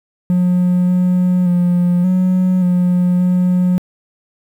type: tone with pitch steps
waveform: triangle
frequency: 179.5 / 180.9 / 176.7 / 184 / 179 / 180.7 Hz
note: F3 / F#3 / F3 / F#3 / F3 / F#3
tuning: +48 / -39 / +21 / -9 / +43 / -41 cents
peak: -8 dBFS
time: 0.3-3.78 s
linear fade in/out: 0 ms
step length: 580 ms
effects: tanh soft clip ceiling -4 dBFS + 8-bit